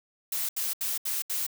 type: noise bursts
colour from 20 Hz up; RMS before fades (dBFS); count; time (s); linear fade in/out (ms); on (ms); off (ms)
blue; -30; 5; 0.32-1.466; 5; 170; 74
effects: none